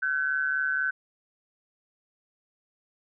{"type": "tone with amplitude modulation", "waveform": "sine", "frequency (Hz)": 1523, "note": "F#6", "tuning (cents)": 50, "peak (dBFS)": -21, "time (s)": [0.02, 0.91], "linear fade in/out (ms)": 10, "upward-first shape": "sine", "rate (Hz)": 144, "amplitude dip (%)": 70, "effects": []}